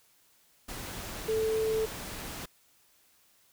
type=tone in noise; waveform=sine; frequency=440 Hz; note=A4; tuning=in tune; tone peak=-26 dBFS; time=1.28-1.86 s; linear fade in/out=10 ms; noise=pink; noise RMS=-40 dBFS; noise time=0.68-2.46 s; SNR=+11 dB; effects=white hiss -65 dBFS RMS until 3.52 s